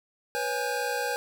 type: tone cluster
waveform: square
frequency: 488.6 / 549 / 827 / 1583 Hz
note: B4 / C#5 / G#5 / G6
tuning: -19 / -17 / -8 / +17 cents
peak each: -33 / -36 / -33 / -34 dBFS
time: 0.35-1.16 s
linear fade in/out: 0 ms
effects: none